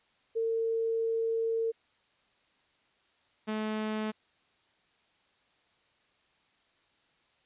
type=tone pair in turn; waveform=sine / sawtooth; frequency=453.5 / 215.8 Hz; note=A#4 / A3; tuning=-48 / -33 cents; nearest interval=octave + minor second; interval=1285 cents; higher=first; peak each=-27 dBFS; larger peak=neither; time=0.35-1.72 / 3.47-4.12 s; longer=first; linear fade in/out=20 ms; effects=white hiss -69 dBFS RMS until 7.45 s + resampled to 8000 Hz